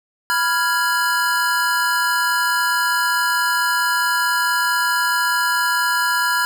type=chord; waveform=square; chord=F diminished; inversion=second; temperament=equal; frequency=987.8 / 1396.9 / 1661.2 Hz; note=Cb6 / F6 / Ab6; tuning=0 / 0 / 0 cents; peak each=-22 / -21 / -22 dBFS; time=0.3-6.45 s; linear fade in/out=0 ms; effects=none